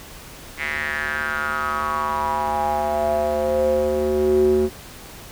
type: tone with band-pass filter sweep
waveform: square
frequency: 74.8 Hz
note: D2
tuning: 32 cents sharp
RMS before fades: -21 dBFS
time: 0.57-4.7 s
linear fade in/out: 50 ms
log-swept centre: 2100 to 330 Hz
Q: 6.3
effects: pink hiss -40 dBFS RMS until 5.31 s